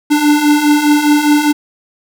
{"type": "beating tone pair", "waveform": "square", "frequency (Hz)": [292.5, 297.4], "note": ["D4", "D4"], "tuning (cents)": [-7, 22], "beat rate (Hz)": 4.9, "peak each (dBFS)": [-15, -10], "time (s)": [0.1, 1.53], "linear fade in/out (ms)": 20, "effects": []}